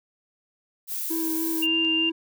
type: noise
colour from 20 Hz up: violet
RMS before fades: -30 dBFS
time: 0.87-1.67 s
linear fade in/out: 50 ms
type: tone with vibrato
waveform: triangle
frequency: 324.2 Hz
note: E4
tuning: 29 cents flat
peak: -24 dBFS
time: 1.1-2.12 s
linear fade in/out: 10 ms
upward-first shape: sine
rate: 3.3 Hz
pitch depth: 16 cents each way
type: tone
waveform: sine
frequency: 2794 Hz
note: F7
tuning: in tune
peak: -21 dBFS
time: 1.62-2.1 s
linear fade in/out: 10 ms
type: clicks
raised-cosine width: 0.2 ms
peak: -37 / -27 dBFS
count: 2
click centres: 1.751 / 1.849 s
effects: none